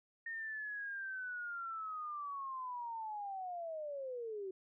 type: linear sweep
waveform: sine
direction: down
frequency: 1843 to 370 Hz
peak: -40 dBFS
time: 0.26-4.51 s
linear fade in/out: 5 ms
effects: none

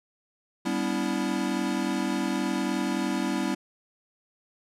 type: chord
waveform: square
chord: E minor seventh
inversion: first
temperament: equal with one note detuned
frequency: 196 / 246.9 / 286.1 / 329.6 Hz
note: G3 / B3 / D4 / E4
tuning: 0 / 0 / -45 / 0 cents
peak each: -32 dBFS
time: 0.65-3.55 s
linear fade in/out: 10 ms
effects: low-pass 10000 Hz 12 dB/octave

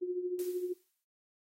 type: tone with tremolo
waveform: sine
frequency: 360 Hz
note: F#4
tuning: 47 cents flat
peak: -29 dBFS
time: 0.01-0.74 s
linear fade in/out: 20 ms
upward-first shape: triangle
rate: 13 Hz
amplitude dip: 70%
type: noise with exponential decay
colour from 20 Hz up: blue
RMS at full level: -45 dBFS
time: 0.39-1.04 s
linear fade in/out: 0 ms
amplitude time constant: 140 ms
effects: noise-tail reverb RT60 0.2 s tail -20 dB re dry + AAC 48 kbps

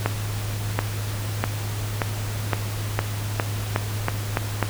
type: accelerating click train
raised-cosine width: 0.5 ms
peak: -5 dBFS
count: 11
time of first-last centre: 0.06-4.627 s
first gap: 730 ms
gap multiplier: 0.89
effects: added 104 Hz sine -26 dBFS peak until 4.69 s + pink hiss -34 dBFS RMS until 4.69 s

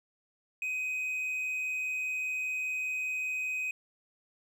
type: tone with amplitude modulation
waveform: triangle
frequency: 2513 Hz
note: D#7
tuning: 17 cents sharp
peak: -28 dBFS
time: 0.62-3.71 s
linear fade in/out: 2 ms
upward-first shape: sine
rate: 145 Hz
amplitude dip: 30%
effects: none

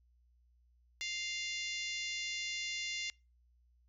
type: harmonic tone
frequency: 698.5 Hz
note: F5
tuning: in tune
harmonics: 3 / 4 / 5 / 6 / 7 / 8 / 9 / 10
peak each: -41 / -43 / -45 / -47 / -48 / -49 / -50 / -51 dBFS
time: 1.01-3.1 s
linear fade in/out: 0 ms
effects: noise-tail reverb RT60 0.3 s tail -26 dB re dry + added 60 Hz sine -66 dBFS peak until 3.88 s

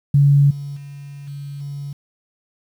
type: tone with level steps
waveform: sine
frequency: 141.8 Hz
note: C#3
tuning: 40 cents sharp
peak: -9 / -26 / -32 / -28 / -26 dBFS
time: 0.14-1.93 s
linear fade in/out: 5 ms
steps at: 0.5 / 0.76 / 1.27 / 1.6 s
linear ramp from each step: 10 ms
effects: 8-bit

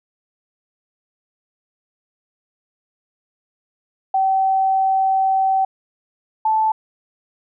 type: tone pair in turn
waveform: sine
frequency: 768 / 875.3 Hz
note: G5 / A5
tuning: -36 / -9 cents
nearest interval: major second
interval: 227 cents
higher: second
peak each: -14 dBFS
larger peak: neither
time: 4.14-5.65 / 6.45-6.72 s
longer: first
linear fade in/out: 5 ms
effects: none

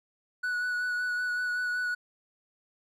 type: tone with vibrato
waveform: triangle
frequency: 1474 Hz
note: F#6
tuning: 7 cents flat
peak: -26 dBFS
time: 0.43-1.95 s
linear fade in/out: 10 ms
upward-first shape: sine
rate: 5.3 Hz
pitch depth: 17 cents each way
effects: none

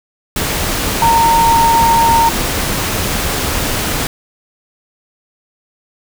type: tone in noise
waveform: sine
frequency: 920 Hz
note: A#5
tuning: 23 cents flat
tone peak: -8 dBFS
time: 1.02-2.29 s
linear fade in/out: 2 ms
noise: pink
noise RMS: -17 dBFS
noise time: 0.36-4.07 s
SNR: +6 dB
effects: none

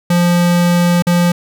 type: tone with dropouts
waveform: square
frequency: 174.61 Hz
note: F3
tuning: in tune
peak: -10 dBFS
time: 0.1-1.32 s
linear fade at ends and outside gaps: 5 ms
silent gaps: 1.023-1.068 s
effects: none

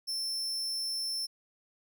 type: tone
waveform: 40% pulse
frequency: 5350 Hz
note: E8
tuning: 25 cents sharp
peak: -31 dBFS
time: 0.07-1.27 s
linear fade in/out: 20 ms
effects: none

